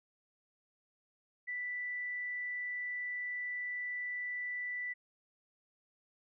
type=tone; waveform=sine; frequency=1975.5 Hz; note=B6; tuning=in tune; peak=-36 dBFS; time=1.47-4.94 s; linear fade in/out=20 ms; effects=none